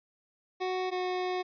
25% pulse tone pair in turn, 370 / 365.5 Hz, F#4 / F#4, 0 / -21 cents, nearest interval unison, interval 21 cents, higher first, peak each -26 dBFS, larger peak neither, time 0.6-0.91 / 0.91-1.43 s, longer second, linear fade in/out 20 ms, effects resampled to 11025 Hz

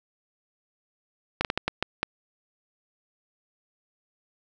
slowing click train, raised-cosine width 0.3 ms, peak -8 dBFS, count 7, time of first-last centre 1.41-2.03 s, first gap 38 ms, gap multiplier 1.4, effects none

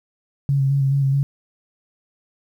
sine tone with vibrato, 137.6 Hz, C#3, 12 cents flat, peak -15 dBFS, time 0.49-1.23 s, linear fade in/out 0 ms, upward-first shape square, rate 4.7 Hz, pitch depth 24 cents each way, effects 9-bit

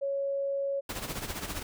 sine tone, 554.4 Hz, C#5, in tune, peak -28 dBFS, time 0.01-0.81 s, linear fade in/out 20 ms
pink noise with tremolo, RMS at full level -34 dBFS, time 0.89-1.63 s, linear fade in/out 5 ms, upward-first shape sine, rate 15 Hz, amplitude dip 65%
effects none

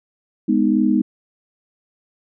sine chord, G# minor, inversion none, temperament just, 207.7 / 249.2 / 311.5 Hz, G#3 / B3 / D#4, 0 / +16 / +2 cents, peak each -18 dBFS, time 0.48-1.02 s, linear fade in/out 10 ms, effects none

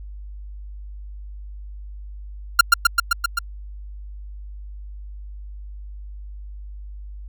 45% pulse tone with echo, 1394 Hz, F6, 4 cents flat, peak -6 dBFS, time 2.59-2.61 s, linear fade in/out 5 ms, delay 130 ms, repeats 6, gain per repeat -2 dB, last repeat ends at 3.39 s, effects added 50 Hz sine -33 dBFS peak until 7.28 s

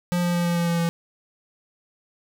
square tone with pitch steps, 176 / 174.78 / 173.58 / 172.38 / 171.19 / 170 / 168.83 Hz, F3 / F3 / F3 / F3 / F3 / F3 / E3, +14 / +2 / -10 / -22 / -34 / -46 / +42 cents, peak -21 dBFS, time 0.12-0.89 s, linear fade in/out 0 ms, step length 110 ms, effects none

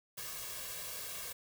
white noise with comb filter, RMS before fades -43 dBFS, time 0.17-1.33 s, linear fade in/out 10 ms, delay 1.8 ms, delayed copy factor +0.7, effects none

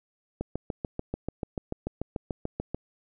click train, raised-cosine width 2 ms, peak -17 dBFS, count 17, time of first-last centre 0.41-2.746 s, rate 6.85 Hz, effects none

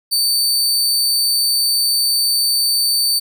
sawtooth tone, 4566 Hz, D8, 50 cents flat, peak -11 dBFS, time 0.11-3.2 s, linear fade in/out 20 ms, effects none

